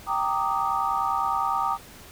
sine chord, Eb major seventh, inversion first, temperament equal with one note detuned, 784 / 923.2 / 1174.7 / 1244.5 Hz, G5 / Bb5 / D6 / Eb6, 0 / -17 / 0 / 0 cents, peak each -28 dBFS, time 0.06-1.78 s, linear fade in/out 50 ms, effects pink hiss -46 dBFS RMS until 2.11 s

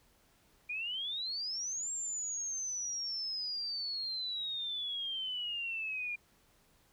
sine exponential two-way sweep, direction up then down, 2400 to 7490 to 2400 Hz, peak -35 dBFS, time 0.69-6.16 s, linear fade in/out 10 ms, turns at 1.91 s, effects pink hiss -68 dBFS RMS until 6.92 s

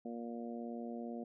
harmonic tone, 117.8 Hz, A#2, 19 cents sharp, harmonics 2 / 3 / 4 / 5 / 6, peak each -42 / -49 / -49 / -51 / -51 dBFS, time 0.05-1.24 s, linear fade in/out 5 ms, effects none

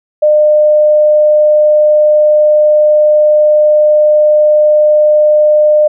sine tone, 604 Hz, D5, 48 cents sharp, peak -4 dBFS, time 0.22-5.88 s, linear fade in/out 10 ms, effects none

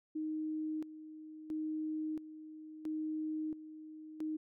sine tone with tremolo, 311.1 Hz, D#4, in tune, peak -35 dBFS, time 0.15-4.37 s, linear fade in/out 10 ms, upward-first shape square, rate 0.74 Hz, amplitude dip 75%, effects none

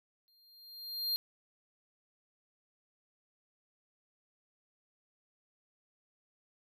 square tone with exponential growth, 4200 Hz, C8, 6 cents sharp, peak -29 dBFS, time 0.28-1.16 s, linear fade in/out 0 ms, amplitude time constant 190 ms, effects none

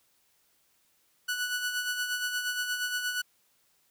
sawtooth tone with tremolo, 1478 Hz, F#6, 2 cents flat, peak -24 dBFS, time 1.28-3.22 s, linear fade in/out 10 ms, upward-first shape sine, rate 8.5 Hz, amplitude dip 50%, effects white hiss -69 dBFS RMS until 3.9 s

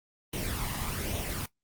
pink noise with flanger, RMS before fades -33 dBFS, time 0.33-1.46 s, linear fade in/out 5 ms, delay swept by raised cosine 0.32 to 1.04 ms, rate 1.2 Hz, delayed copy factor +0.55, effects noise-tail reverb RT60 0.1 s tail -17 dB re dry + Opus 24 kbps

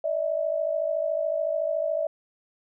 sine tone pair together, 590 / 643.8 Hz, D5 / E5, +8 / -41 cents, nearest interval major second, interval 151 cents, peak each -27 / -26 dBFS, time 0.04-2.07 s, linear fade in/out 5 ms, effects none

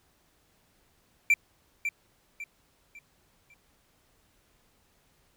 triangle tone with echo, 2349 Hz, D7, in tune, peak -16 dBFS, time 1.3-1.34 s, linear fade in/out 2 ms, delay 550 ms, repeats 4, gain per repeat -9 dB, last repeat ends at 3.54 s, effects pink hiss -67 dBFS RMS until 5.36 s

